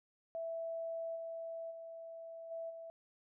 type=tone with level steps; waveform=sine; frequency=660 Hz; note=E5; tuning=2 cents sharp; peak=-38 / -41 / -46 / -40 / -46 dBFS; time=0.35-2.9 s; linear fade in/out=0 ms; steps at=1.15 / 1.7 / 2.5 / 2.69 s; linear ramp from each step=20 ms; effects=none